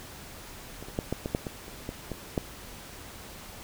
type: clicks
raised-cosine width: 2 ms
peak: -27 / -30 / -14 / -15 / -17 / -12 / -20 / -29 / -20 / -20 / -12 dBFS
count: 11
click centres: 0.826 / 0.885 / 0.989 / 1.126 / 1.259 / 1.349 / 1.468 / 1.681 / 1.891 / 2.117 / 2.378 s
effects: pink hiss -45 dBFS RMS until 3.63 s